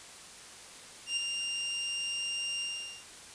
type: tone with ADSR envelope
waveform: sawtooth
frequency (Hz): 2794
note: F7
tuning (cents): 0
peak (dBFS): -24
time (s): 1.06-3.05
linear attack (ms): 110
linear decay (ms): 5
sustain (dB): -5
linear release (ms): 440
effects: white hiss -49 dBFS RMS until 3.34 s + resampled to 22050 Hz